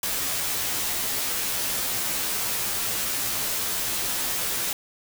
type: noise with comb filter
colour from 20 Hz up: white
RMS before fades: -27 dBFS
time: 0.03-4.73 s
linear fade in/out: 2 ms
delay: 13 ms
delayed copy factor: -0.85
effects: none